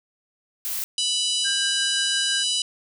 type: noise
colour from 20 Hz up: blue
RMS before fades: -28 dBFS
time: 0.65-0.84 s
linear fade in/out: 0 ms
type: harmonic tone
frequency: 987.8 Hz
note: B5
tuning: in tune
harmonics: 3 / 4 / 5 / 6 / 7 / 8 / 9 / 10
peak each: -25 / -27 / -29 / -33 / -34 / -36 / -32 / -36 dBFS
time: 0.98-2.62 s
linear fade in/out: 2 ms
type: tone with tremolo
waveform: triangle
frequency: 1597 Hz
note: G6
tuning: 32 cents sharp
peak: -24 dBFS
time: 1.44-2.44 s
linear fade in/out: 20 ms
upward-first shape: triangle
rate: 5.8 Hz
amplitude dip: 50%
effects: none